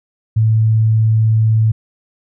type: tone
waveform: sine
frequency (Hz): 110.5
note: A2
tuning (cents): +8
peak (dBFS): -9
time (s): 0.36-1.72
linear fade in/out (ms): 10
effects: none